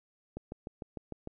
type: click train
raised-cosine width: 2 ms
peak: -26 dBFS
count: 7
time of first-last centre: 0.37-1.274 s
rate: 6.64 Hz
effects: none